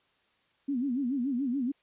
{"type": "tone with vibrato", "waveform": "sine", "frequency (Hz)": 260, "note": "C4", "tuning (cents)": -11, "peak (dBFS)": -27, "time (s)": [0.68, 1.72], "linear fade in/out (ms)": 10, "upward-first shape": "sine", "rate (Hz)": 7, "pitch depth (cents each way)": 170, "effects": ["white hiss -69 dBFS RMS until 1.82 s", "resampled to 8000 Hz"]}